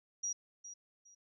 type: tone with echo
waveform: sine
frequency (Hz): 5750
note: F8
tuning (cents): +50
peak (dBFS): -34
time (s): 0.23-0.33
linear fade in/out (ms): 10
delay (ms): 410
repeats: 2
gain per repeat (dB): -12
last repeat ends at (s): 1.15
effects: none